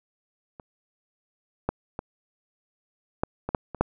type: clicks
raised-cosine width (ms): 1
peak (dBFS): -27 / -10 / -17 / -9 / -15 / -8 / -21 / -6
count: 8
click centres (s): 0.598 / 1.69 / 1.991 / 3.235 / 3.49 / 3.548 / 3.747 / 3.81
effects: none